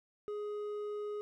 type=tone with hard clipping; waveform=sine; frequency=416.9 Hz; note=G#4; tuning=7 cents sharp; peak=-38 dBFS; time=0.28-1.21 s; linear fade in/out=0 ms; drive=5 dB; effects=none